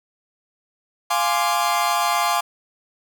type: chord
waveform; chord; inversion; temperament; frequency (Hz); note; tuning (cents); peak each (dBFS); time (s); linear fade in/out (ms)
40% pulse; D half-diminished seventh; first; equal; 698.5 / 830.6 / 1046.5 / 1174.7; F5 / Ab5 / C6 / D6; 0 / 0 / 0 / 0; -23; 1.1-2.41; 10
effects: none